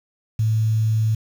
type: tone with quantisation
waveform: sine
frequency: 110 Hz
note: A2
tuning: in tune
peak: -16 dBFS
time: 0.39-1.15 s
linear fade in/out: 5 ms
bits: 7
effects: none